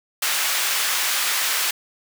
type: high-pass noise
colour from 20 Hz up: pink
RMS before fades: -22 dBFS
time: 0.22-1.71 s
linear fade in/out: 5 ms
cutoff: 1400 Hz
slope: 12 dB/octave
effects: none